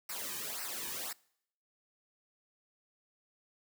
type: noise with flanger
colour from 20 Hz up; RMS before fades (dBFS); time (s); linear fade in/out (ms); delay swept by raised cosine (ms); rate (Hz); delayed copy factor
white; -40; 0.09-1.13; 5; 0.29 to 1.49; 1.9; -0.8
effects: noise-tail reverb RT60 0.7 s tail -24 dB re dry